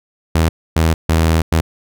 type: tone bursts at uneven times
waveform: sawtooth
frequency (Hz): 81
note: E2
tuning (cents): -30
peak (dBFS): -7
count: 4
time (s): 0.35-0.49 / 0.76-0.94 / 1.09-1.42 / 1.52-1.61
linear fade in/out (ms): 5
effects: none